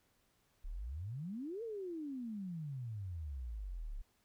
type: exponential two-way sweep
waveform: sine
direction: up then down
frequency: 32.04 to 473.5 to 32.04 Hz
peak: -40 dBFS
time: 0.64-4.02 s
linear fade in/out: 10 ms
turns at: 1.63 s
effects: pink hiss -75 dBFS RMS until 4.24 s